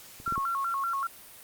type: clicks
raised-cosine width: 3 ms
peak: -34 / -28 / -24 / -24 dBFS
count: 4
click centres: 0.201 / 0.278 / 0.324 / 0.379 s
type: tone with vibrato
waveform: sine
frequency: 1223 Hz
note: D#6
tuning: 30 cents flat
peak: -27 dBFS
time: 0.26-1.07 s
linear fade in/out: 5 ms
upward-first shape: square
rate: 5.2 Hz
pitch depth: 190 cents each way
effects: white hiss -49 dBFS RMS until 1.43 s + Opus 48 kbps